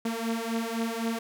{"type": "beating tone pair", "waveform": "sawtooth", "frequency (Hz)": [226.1, 230], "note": ["A3", "A#3"], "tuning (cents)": [47, -23], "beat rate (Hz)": 3.9, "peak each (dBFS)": [-28, -27], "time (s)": [0.05, 1.19], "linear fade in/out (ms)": 5, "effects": []}